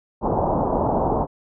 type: low-pass noise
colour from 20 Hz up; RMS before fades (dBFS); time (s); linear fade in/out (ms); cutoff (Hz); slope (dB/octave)
white; -21; 0.21-1.27; 50; 960; 48
effects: none